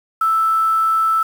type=tone with quantisation; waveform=sine; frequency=1318.5 Hz; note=E6; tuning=in tune; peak=-13 dBFS; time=0.21-1.23 s; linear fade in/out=5 ms; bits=6; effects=none